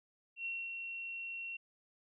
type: tone with ADSR envelope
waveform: sine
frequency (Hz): 2728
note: F7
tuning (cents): -41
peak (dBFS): -36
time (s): 0.36-1.57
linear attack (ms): 93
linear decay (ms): 240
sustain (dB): -4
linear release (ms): 8
effects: none